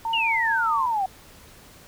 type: tone with tremolo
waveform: sine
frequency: 908 Hz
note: A#5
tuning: 46 cents flat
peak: -23 dBFS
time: 0.05-0.86 s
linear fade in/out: 2 ms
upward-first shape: triangle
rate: 4.8 Hz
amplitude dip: 25%
type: exponential sweep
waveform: sine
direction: down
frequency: 2938 to 740 Hz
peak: -21 dBFS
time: 0.13-1.06 s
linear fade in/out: 5 ms
effects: pink hiss -49 dBFS RMS until 1.87 s